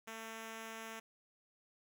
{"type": "tone", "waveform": "5% pulse", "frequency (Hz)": 223.8, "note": "A3", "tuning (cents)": 30, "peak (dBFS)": -34, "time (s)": [0.07, 1], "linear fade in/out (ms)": 10, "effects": []}